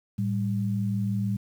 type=tone pair together; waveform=sine; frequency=110.9 / 197.28 Hz; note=A2 / G3; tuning=+14 / +11 cents; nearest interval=minor seventh; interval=997 cents; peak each=-27 dBFS; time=0.18-1.37 s; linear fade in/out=10 ms; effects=9-bit